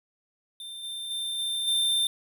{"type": "tone with level steps", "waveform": "square", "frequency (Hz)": 3586, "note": "A7", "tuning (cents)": 32, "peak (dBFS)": [-38, -34, -30, -28, -23], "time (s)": [0.6, 2.07], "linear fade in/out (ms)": 2, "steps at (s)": [0.83, 1.1, 1.38, 1.67], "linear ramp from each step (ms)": 10, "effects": []}